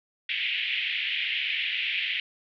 white band-pass noise, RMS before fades -29 dBFS, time 0.29-2.2 s, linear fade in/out 2 ms, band 2000 to 3200 Hz, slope 48 dB/octave, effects none

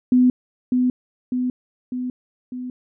sine tone with echo, 250.9 Hz, B3, 28 cents sharp, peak -11 dBFS, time 0.12-0.3 s, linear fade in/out 2 ms, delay 600 ms, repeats 4, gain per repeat -4 dB, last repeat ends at 2.7 s, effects none

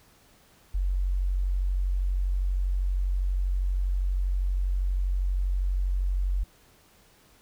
sine tone, 46.25 Hz, F#1, in tune, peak -23 dBFS, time 0.74-6.44 s, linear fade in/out 10 ms, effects pink hiss -59 dBFS RMS until 7.41 s

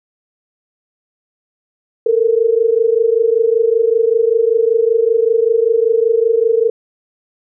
sine tone pair together, 444.1 / 469.3 Hz, A4 / A#4, +16 / +12 cents, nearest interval minor second, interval 96 cents, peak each -13 dBFS, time 2.06-6.7 s, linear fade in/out 5 ms, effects none

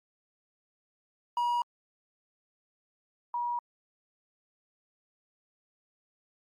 triangle / sine tone pair in turn, 960 / 960 Hz, B5 / B5, -49 / -49 cents, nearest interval unison, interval 0 cents, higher neither, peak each -24 / -29 dBFS, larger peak first, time 1.37-1.62 / 3.34-3.59 s, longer neither, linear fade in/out 2 ms, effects Opus 48 kbps

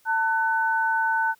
sine tone pair together, 895.3 / 1500 Hz, A5 / F#6, +30 / +23 cents, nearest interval major sixth, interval 893 cents, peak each -23 dBFS, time 0.05-1.35 s, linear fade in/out 50 ms, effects white hiss -61 dBFS RMS until 1.39 s

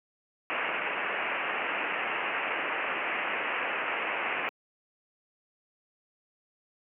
white low-pass noise, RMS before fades -31 dBFS, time 0.5-4.49 s, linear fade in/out 0 ms, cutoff 2800 Hz, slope 96 dB/octave, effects high-pass 400 Hz 12 dB/octave

